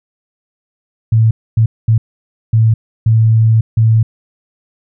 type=tone bursts at uneven times; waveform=sine; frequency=111.8 Hz; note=A2; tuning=28 cents sharp; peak=-6 dBFS; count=6; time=1.12-1.31 / 1.57-1.66 / 1.88-1.98 / 2.53-2.74 / 3.06-3.61 / 3.77-4.03 s; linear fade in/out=5 ms; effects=none